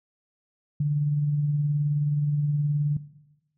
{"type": "tone with tremolo", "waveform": "sine", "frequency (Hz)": 146.83, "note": "D3", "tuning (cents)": 0, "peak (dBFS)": -20, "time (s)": [0.8, 2.97], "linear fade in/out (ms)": 5, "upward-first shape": "sine", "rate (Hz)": 19, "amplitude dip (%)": 30, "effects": ["noise-tail reverb RT60 1.0 s tail -17 dB re dry"]}